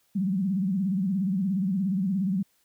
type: tone with vibrato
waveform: sine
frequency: 190.5 Hz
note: G3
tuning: 49 cents flat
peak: -23 dBFS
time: 0.15-2.43 s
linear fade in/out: 10 ms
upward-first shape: sine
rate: 17 Hz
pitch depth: 140 cents each way
effects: white hiss -68 dBFS RMS until 2.64 s